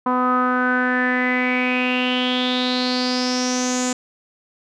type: tone with low-pass filter sweep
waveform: sawtooth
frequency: 251.2 Hz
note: B3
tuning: 30 cents sharp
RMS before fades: -20 dBFS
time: 0.06-3.93 s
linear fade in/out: 5 ms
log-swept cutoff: 1100 to 7200 Hz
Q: 7.9
effects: none